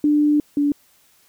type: tone pair in turn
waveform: sine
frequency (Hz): 296.5 / 288.7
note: D4 / D4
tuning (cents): +17 / -30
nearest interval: unison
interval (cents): 47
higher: first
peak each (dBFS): -13 / -15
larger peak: first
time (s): 0.04-0.4 / 0.57-0.72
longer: first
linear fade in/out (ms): 2
effects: white hiss -57 dBFS RMS until 1.28 s